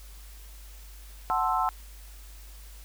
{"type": "chord", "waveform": "sine", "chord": "F# half-diminished seventh", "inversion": "none", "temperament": "equal", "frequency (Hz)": [740, 880, 1046.5, 1318.5], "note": ["F#5", "A5", "C6", "E6"], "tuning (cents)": [0, 0, 0, 0], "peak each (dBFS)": -29, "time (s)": [1.3, 1.69], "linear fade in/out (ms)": 0, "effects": ["added 50 Hz sine -44 dBFS peak until 2.84 s", "white hiss -53 dBFS RMS until 2.84 s"]}